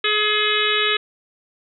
harmonic tone with a mistuned harmonic, 422.9 Hz, G#4, 31 cents sharp, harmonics 1 / 3 / 4 / 5 / 6 / 7 / 8 / 9, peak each -25 / -25 / -25 / -25 / -25 / -25 / -25 / -25 dBFS, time 0.04-0.97 s, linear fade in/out 5 ms, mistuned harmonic 7, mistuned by +18 cents, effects none

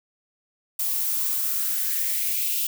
violet noise with high-pass filter sweep, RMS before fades -25 dBFS, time 0.79-2.67 s, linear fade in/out 5 ms, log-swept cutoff 730 to 3000 Hz, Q 3.3, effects none

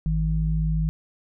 sine tone pair together, 53.26 / 158.4 Hz, G#1 / D#3, +44 / +31 cents, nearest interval octave + perfect fifth, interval 1887 cents, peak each -23 dBFS, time 0.06-0.89 s, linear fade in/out 0 ms, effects none

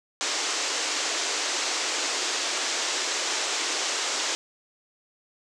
white band-pass noise, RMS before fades -28 dBFS, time 0.21-4.35 s, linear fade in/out 0 ms, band 290 to 7500 Hz, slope 48 dB/octave, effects none

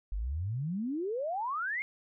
sine exponential sweep, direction up, 45.14 to 2200 Hz, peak -31 dBFS, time 0.12-1.82 s, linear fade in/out 0 ms, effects none

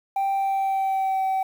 sine tone with pitch glide, 784 to 765.2 Hz, G5 to G5, 0 to -42 cents, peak -18 dBFS, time 0.16-1.43 s, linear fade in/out 5 ms, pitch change -42 cents, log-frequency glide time 0.33-1.24 s, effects tanh soft clip ceiling -20 dBFS + 8-bit

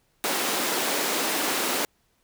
pink high-pass noise, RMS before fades -26 dBFS, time 0.24-1.85 s, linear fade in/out 0 ms, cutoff 260 Hz, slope 24 dB/octave, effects pink hiss -68 dBFS RMS until 2.23 s

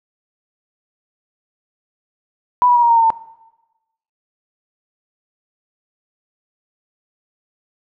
sine tone with pitch steps, 987.8 / 972.5 / 957.5 / 942.6 / 928.1 / 913.7 / 899.6 Hz, B5 / B5 / A#5 / A#5 / A#5 / A#5 / A5, 0 / -27 / +46 / +19 / -8 / -35 / +38 cents, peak -9 dBFS, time 2.62-3.103 s, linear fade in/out 0 ms, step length 69 ms, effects noise-tail reverb RT60 1.0 s tail -19 dB re dry

